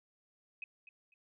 sine tone with echo, 2536 Hz, D#7, 32 cents sharp, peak -40 dBFS, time 0.62-0.64 s, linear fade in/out 2 ms, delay 250 ms, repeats 2, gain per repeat -12 dB, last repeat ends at 1.14 s, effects none

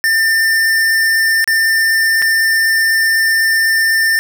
square tone with dropouts, 1796 Hz, A6, 35 cents sharp, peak -11 dBFS, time 0.04-4.19 s, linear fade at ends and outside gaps 0 ms, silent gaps 1.443-1.476 / 2.219-2.223 s, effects none

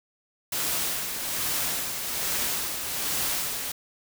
white noise with tremolo, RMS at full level -27 dBFS, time 0.52-3.72 s, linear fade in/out 5 ms, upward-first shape sine, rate 1.2 Hz, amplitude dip 45%, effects none

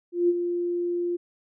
sine tone with ADSR envelope, 349.2 Hz, F4, in tune, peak -16 dBFS, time 0.12-1.17 s, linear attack 170 ms, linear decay 37 ms, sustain -8 dB, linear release 16 ms, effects none

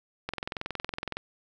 click train, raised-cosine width 0.3 ms, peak -16 dBFS, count 20, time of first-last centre 0.29-1.17 s, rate 21.6 Hz, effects none

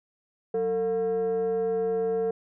sine tone with frequency modulation, 450.7 Hz, A4, 42 cents sharp, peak -22 dBFS, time 0.54-2.31 s, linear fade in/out 5 ms, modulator 264 Hz, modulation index 0.43, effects tanh soft clip ceiling -21 dBFS

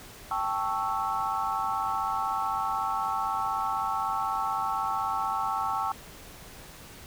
sine chord, A dominant seventh, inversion third, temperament equal, 784 / 880 / 1108.7 / 1318.5 Hz, G5 / A5 / C#6 / E6, 0 / 0 / 0 / 0 cents, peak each -32 dBFS, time 0.31-5.92 s, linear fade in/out 2 ms, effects pink hiss -47 dBFS RMS until 7.06 s

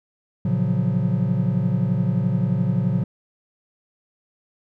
triangle chord, Gb major seventh, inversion first, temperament just, 115.62 / 138.75 / 173.43 / 185 Hz, Bb2 / Db3 / F3 / Gb3, -14 / +2 / -12 / 0 cents, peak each -22 dBFS, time 0.45-3.04 s, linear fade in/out 5 ms, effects none

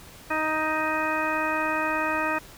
harmonic tone, 312.2 Hz, D#4, 6 cents sharp, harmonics 1 / 2 / 3 / 4 / 5 / 6 / 8, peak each -32 / -31 / -30 / -30 / -32 / -32 / -32 dBFS, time 0.3-2.39 s, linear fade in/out 10 ms, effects pink hiss -47 dBFS RMS until 2.57 s

